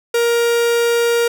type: tone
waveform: 45% pulse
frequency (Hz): 470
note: A#4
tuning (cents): +14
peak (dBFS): -13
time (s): 0.14-1.28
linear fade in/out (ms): 5
effects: none